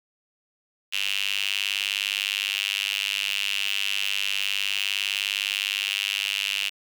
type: tone with high-pass filter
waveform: sawtooth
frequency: 99.7 Hz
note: G2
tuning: 30 cents sharp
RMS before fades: -27 dBFS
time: 0.92-6.7 s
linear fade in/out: 20 ms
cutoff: 2800 Hz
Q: 6.6
effects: none